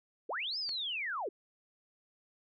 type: linear two-way sweep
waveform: sine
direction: up then down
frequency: 329.5 to 5274 to 329.5 Hz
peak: -34 dBFS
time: 0.29-1.29 s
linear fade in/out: 5 ms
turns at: 0.58 s
type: click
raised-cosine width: 0.2 ms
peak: -29 dBFS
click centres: 0.692 s
effects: none